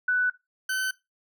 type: tone pair in turn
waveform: sine / 40% pulse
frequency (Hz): 1490 / 1523.9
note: F#6 / G6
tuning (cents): +12 / -49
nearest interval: unison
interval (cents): 39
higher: second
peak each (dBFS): -20 / -25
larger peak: first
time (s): 0.08-0.3 / 0.69-0.91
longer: neither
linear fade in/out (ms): 5
effects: noise-tail reverb RT60 0.2 s tail -18 dB re dry